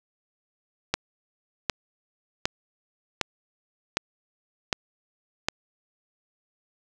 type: click train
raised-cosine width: 0.2 ms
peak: -5 dBFS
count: 7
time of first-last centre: 0.94-5.485 s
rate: 1.32 Hz
effects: none